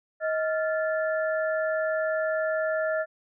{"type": "tone cluster", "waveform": "sine", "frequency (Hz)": [632, 1387, 1743], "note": ["D#5", "F6", "A6"], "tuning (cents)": [27, -12, -17], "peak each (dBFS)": [-25, -33, -33], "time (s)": [0.2, 3.06], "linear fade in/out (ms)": 50, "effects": []}